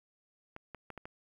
clicks, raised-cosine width 0.5 ms, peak -29 dBFS, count 5, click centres 0.564 / 0.747 / 0.903 / 0.977 / 1.055 s, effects 10-bit

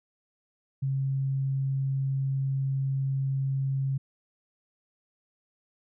sine tone, 135.4 Hz, C#3, 40 cents flat, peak -25 dBFS, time 0.82-3.98 s, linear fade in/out 10 ms, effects none

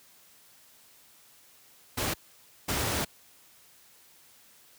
pink noise bursts at uneven times, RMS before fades -29 dBFS, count 2, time 1.97-2.14 / 2.68-3.05 s, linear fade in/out 10 ms, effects white hiss -58 dBFS RMS until 4.78 s + high-pass 60 Hz 12 dB/octave

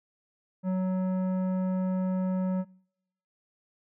sine tone with tanh clipping, 186 Hz, F#3, 9 cents sharp, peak -27 dBFS, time 0.63-2.65 s, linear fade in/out 50 ms, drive 12 dB, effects noise-tail reverb RT60 0.8 s tail -26 dB re dry

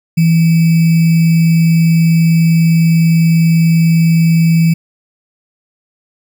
sine tone with sample-and-hold, 164.81 Hz, E3, in tune, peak -6 dBFS, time 0.17-4.74 s, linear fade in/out 10 ms, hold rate 2450 Hz, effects none

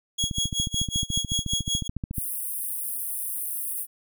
25% pulse tone with tremolo, 3322 Hz, G#7, in tune, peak -19 dBFS, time 0.18-1.88 s, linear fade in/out 10 ms, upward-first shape sine, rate 5.3 Hz, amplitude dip 95%
click train, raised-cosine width 5 ms, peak -17 dBFS, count 28, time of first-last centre 0.24-2.182 s, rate 13.9 Hz
pink high-pass noise, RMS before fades -31 dBFS, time 2.13-3.87 s, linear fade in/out 50 ms, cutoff 9000 Hz, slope 96 dB/octave
effects none

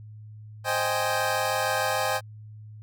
25% pulse chord, Ab major seventh, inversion first, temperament equal, 523.3 / 622.3 / 784 / 830.6 Hz, C5 / Eb5 / G5 / Ab5, 0 / 0 / 0 / 0 cents, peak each -26 dBFS, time 0.64-2.21 s, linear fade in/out 50 ms, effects added 107 Hz sine -41 dBFS peak until 2.82 s

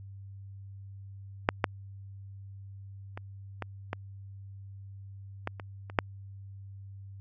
clicks, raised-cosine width 0.5 ms, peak -6 / -8 / -24 / -19 / -17 / -16 / -25 / -28 / -6 dBFS, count 9, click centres 1.489 / 1.642 / 3.175 / 3.623 / 3.931 / 5.474 / 5.598 / 5.899 / 5.988 s, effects added 98 Hz sine -43 dBFS peak until 7.2 s

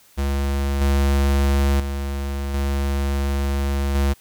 square tone with level steps, 69.5 Hz, C#2, 5 cents sharp, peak -20 / -16 / -24 / -20 / -17 dBFS, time 0.17-4.14 s, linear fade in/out 20 ms, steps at 0.81 / 1.8 / 2.54 / 3.95 s, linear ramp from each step 2 ms, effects white hiss -53 dBFS RMS until 4.2 s

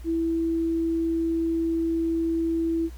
sine tone, 329.6 Hz, E4, in tune, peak -22 dBFS, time 0.04-2.9 s, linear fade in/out 50 ms, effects added 60 Hz sine -37 dBFS peak until 2.97 s + pink hiss -54 dBFS RMS until 2.97 s

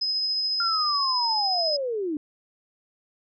sine tone with tremolo, 5070 Hz, D#8, 32 cents sharp, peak -22 dBFS, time 0.01-1.77 s, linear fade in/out 10 ms, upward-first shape triangle, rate 14 Hz, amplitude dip 25%
sine linear sweep, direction down, 1396.9 to 285.6 Hz, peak -25 dBFS, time 0.6-2.17 s, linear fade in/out 2 ms
effects none

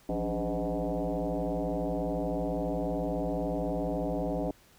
sine tone with frequency modulation, 165.1 Hz, E3, 3 cents sharp, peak -28 dBFS, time 0.09-4.51 s, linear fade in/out 2 ms, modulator 114 Hz, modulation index 4.9, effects pink hiss -60 dBFS RMS until 4.78 s

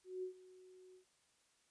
sine tone with ADSR envelope, 370 Hz, F#4, in tune, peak -39 dBFS, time 0.04-1.05 s, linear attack 190 ms, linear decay 100 ms, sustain -19 dB, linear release 100 ms, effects white hiss -75 dBFS RMS until 1.7 s + resampled to 22050 Hz

